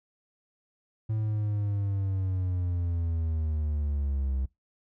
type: linear sweep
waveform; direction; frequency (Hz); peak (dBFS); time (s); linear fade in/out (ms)
triangle; down; 110 to 64.9; -24; 1.09-4.46; 10
effects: noise-tail reverb RT60 0.2 s tail -24 dB re dry